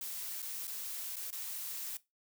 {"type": "noise with dropouts", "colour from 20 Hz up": "blue", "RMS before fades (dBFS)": -41, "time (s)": [0.01, 1.97], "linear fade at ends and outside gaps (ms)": 2, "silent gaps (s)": [[0.42, 0.426], [0.671, 0.677], [1.158, 1.166], [1.305, 1.327]], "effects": ["noise-tail reverb RT60 0.2 s tail -18 dB re dry"]}